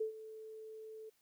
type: tone with ADSR envelope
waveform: sine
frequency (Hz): 438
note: A4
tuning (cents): -8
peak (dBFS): -32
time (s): 0-1.1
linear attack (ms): 9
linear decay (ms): 110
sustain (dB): -15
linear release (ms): 13
effects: white hiss -75 dBFS RMS until 1.21 s